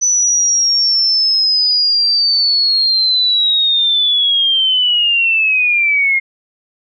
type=linear sweep; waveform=sine; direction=down; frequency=6000 to 2125 Hz; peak=-10 dBFS; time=0.01-6.2 s; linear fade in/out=20 ms; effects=none